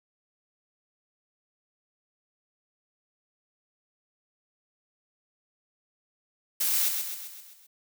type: noise with echo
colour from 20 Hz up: blue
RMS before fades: -26 dBFS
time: 6.6-6.89 s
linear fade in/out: 10 ms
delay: 130 ms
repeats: 6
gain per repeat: -5 dB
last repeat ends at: 7.67 s
effects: none